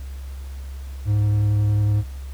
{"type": "tone with vibrato", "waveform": "triangle", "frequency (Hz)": 104.1, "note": "G#2", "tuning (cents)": 5, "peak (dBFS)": -14, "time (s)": [1.05, 2.04], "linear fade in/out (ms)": 50, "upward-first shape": "square", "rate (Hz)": 11, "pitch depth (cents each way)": 10, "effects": ["added 67 Hz sine -30 dBFS peak until 2.33 s", "pink hiss -49 dBFS RMS until 2.33 s"]}